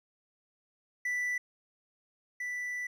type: tone pair in turn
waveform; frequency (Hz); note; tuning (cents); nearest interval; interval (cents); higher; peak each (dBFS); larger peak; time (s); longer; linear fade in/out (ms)
triangle; 1975.5 / 1975.5; B6 / B6; 0 / 0; unison; 0; neither; -28 / -32; first; 1.05-1.38 / 2.4-2.87; second; 5
effects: none